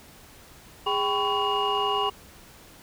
sine tone cluster, 410.1 / 780 / 1006 / 1116 / 2860 Hz, G#4 / G5 / B5 / C#6 / F7, -22 / -9 / +32 / +11 / +41 cents, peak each -28 dBFS, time 0.86-2.1 s, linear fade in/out 10 ms, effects tanh soft clip ceiling -16 dBFS + pink hiss -50 dBFS RMS until 2.82 s

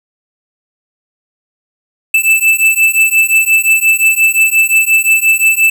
square beating tone pair, 2637 / 2642.7 Hz, E7 / E7, 0 / +4 cents, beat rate 5.7 Hz, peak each -11 dBFS, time 2.14-5.7 s, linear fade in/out 5 ms, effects none

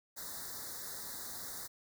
white band-stop noise, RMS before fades -44 dBFS, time 0.16-1.68 s, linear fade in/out 20 ms, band 2000 to 3700 Hz, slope 96 dB/octave, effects none

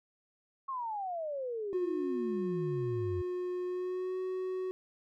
sine exponential sweep, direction down, 1101 to 87.31 Hz, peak -34 dBFS, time 0.68-3.22 s, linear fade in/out 10 ms
triangle tone with pitch glide, 360.6 to 371.8 Hz, F#4 to F#4, -45 to +8 cents, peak -31 dBFS, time 1.73-4.71 s, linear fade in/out 0 ms, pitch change +53 cents, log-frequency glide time 3.65-4.19 s
effects none

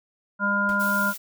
harmonic tone, 201.6 Hz, G3, 49 cents sharp, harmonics 1 / 3 / 5 / 7, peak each -27 / -32 / -28 / -22 dBFS, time 0.39-1.14 s, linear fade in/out 50 ms
pink noise with exponential decay, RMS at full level -40 dBFS, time 0.69-0.91 s, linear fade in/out 0 ms, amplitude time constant 47 ms
blue noise, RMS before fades -35 dBFS, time 0.79-1.18 s, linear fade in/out 20 ms
effects none

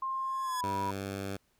sine tone with pitch glide, 1060 to 972 Hz, C6 to B5, +22 to -28 cents, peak -31 dBFS, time 0.02-0.91 s, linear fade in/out 5 ms, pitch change -150 cents, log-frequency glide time 0.44-0.67 s
10% pulse tone with exponential growth, 1689 Hz, G#6, 29 cents sharp, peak -27 dBFS, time 0.1-0.61 s, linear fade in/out 5 ms, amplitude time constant 110 ms
10% pulse tone, 98 Hz, G2, in tune, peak -27 dBFS, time 0.63-1.37 s, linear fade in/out 10 ms
effects pink hiss -72 dBFS RMS until 1.59 s

